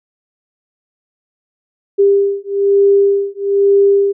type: beating tone pair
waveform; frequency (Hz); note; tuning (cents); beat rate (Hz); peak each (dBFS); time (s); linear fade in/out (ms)
sine; 398.2 / 399.3; G4 / G4; +27 / +32; 1.1; -12; 1.98-4.13; 20
effects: none